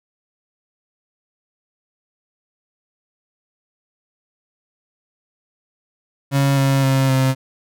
35% pulse tone with pitch steps, 138.59 / 136.37 / 134.18 / 132.03 Hz, C#3 / C#3 / C3 / C3, 0 / -28 / +44 / +16 cents, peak -12 dBFS, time 6.31-7.35 s, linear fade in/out 50 ms, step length 260 ms, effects none

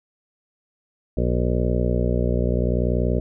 harmonic tone, 60.6 Hz, B1, 32 cents flat, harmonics 1 / 2 / 3 / 4 / 6 / 7 / 8 / 9 / 10, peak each -22 / -25 / -27 / -28 / -30 / -30 / -31 / -32 / -32 dBFS, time 1.17-3.2 s, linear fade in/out 5 ms, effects none

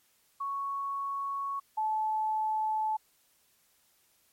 sine tone pair in turn, 1110 / 867.6 Hz, C#6 / A5, +2 / -25 cents, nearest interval major third, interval 427 cents, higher first, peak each -31 / -27 dBFS, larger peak second, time 0.4-1.6 / 1.77-2.97 s, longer neither, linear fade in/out 10 ms, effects white hiss -68 dBFS RMS until 4.32 s + MP3 64 kbps

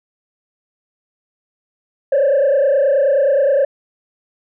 sine tone with frequency modulation, 556 Hz, C#5, 5 cents sharp, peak -9 dBFS, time 2.12-3.65 s, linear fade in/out 5 ms, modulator 29.5 Hz, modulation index 1.2, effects tanh soft clip ceiling -9 dBFS

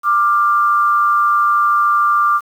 sine tone pair together, 1183.9 / 1396.9 Hz, D6 / F6, +14 / 0 cents, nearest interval minor third, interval 286 cents, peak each -11 / -19 dBFS, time 0.03-2.41 s, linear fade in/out 50 ms, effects 7-bit

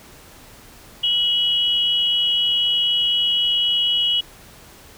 sine tone pair together, 2926 / 3305 Hz, F#7 / G#7, -20 / -9 cents, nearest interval major second, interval 211 cents, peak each -17 / -23 dBFS, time 1.03-4.21 s, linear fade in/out 10 ms, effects pink hiss -45 dBFS RMS until 4.97 s

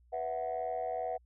sine chord, B suspended fourth, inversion none, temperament just, 493.9 / 658.5 / 740.8 Hz, B4 / E5 / F#5, 0 / -2 / +2 cents, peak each -38 / -36 / -35 dBFS, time 0.12-1.18 s, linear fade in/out 20 ms, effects tanh soft clip ceiling -27 dBFS + added 60 Hz sine -61 dBFS peak until 1.25 s

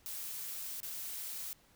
blue noise with dropouts, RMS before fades -42 dBFS, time 0.06-1.53 s, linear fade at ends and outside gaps 0 ms, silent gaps 0.803-0.83 s, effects pink hiss -66 dBFS RMS until 1.75 s

